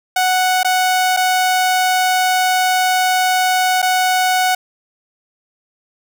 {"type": "tone with dropouts", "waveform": "sawtooth", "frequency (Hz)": 740, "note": "F#5", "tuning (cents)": 0, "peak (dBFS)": -9, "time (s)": [0.16, 4.55], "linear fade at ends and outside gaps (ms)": 5, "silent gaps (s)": [[0.632, 0.646], [1.166, 1.171], [3.819, 3.826]], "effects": []}